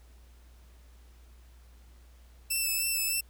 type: tone with vibrato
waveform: 5% pulse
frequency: 2644 Hz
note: E7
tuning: 5 cents sharp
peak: -19 dBFS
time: 2.5-3.21 s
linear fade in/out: 10 ms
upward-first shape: sine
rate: 3.3 Hz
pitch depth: 28 cents each way
effects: added 60 Hz sine -52 dBFS peak until 3.29 s + pink hiss -64 dBFS RMS until 3.29 s